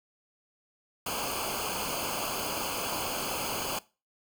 pink noise with comb filter, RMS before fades -33 dBFS, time 1.06-3.79 s, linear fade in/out 5 ms, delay 0.53 ms, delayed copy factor -0.85, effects noise-tail reverb RT60 0.3 s tail -20 dB re dry

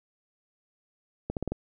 accelerating click train, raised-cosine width 2 ms, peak -17 dBFS, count 5, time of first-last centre 1.3-1.52 s, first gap 68 ms, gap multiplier 0.86, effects none

